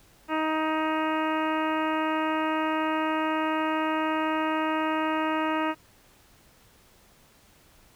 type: harmonic tone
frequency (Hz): 313.8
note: D#4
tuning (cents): +15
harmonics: 1 / 2 / 3 / 4 / 5 / 6 / 7 / 8 / 9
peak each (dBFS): -28 / -32 / -30 / -32 / -37 / -38 / -43 / -40 / -42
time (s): 0.28-5.75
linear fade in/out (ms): 50
effects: pink hiss -58 dBFS RMS until 7.95 s